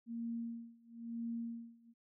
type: tone with tremolo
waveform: sine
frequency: 232.2 Hz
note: A#3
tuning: 7 cents flat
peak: -37 dBFS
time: 0.06-1.94 s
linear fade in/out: 50 ms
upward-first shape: sine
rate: 1 Hz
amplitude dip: 95%
effects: none